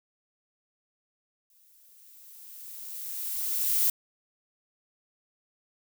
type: noise with exponential growth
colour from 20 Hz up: violet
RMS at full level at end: -23 dBFS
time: 1.5-3.9 s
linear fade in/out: 2 ms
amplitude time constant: 520 ms
effects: none